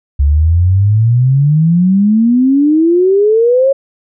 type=exponential sweep; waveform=sine; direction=up; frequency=68.5 to 554.4 Hz; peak=-6 dBFS; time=0.19-3.73 s; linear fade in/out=10 ms; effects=none